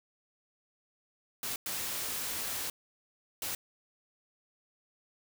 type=noise bursts at uneven times; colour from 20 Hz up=white; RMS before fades=-36 dBFS; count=3; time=1.43-1.56 / 1.66-2.7 / 3.42-3.55 s; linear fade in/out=2 ms; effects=none